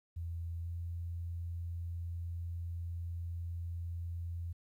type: tone with pitch glide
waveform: sine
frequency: 84.1 to 85.27 Hz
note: E2 to F2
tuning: +35 to -41 cents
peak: -37 dBFS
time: 0.16-4.53 s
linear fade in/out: 10 ms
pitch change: +24 cents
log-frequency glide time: 0.62-0.68 s
effects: 12-bit